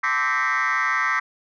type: tone with frequency modulation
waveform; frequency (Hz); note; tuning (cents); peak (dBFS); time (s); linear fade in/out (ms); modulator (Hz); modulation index
sine; 1572; G6; +4; -17; 0.03-1.2; 10; 135; 3.8
effects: tanh soft clip ceiling -17 dBFS